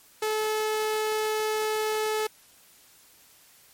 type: tone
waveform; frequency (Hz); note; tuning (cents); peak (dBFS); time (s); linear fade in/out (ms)
sawtooth; 431.8; A4; -33; -21; 0.22-2.27; 5
effects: white hiss -56 dBFS RMS until 3.73 s + MP3 64 kbps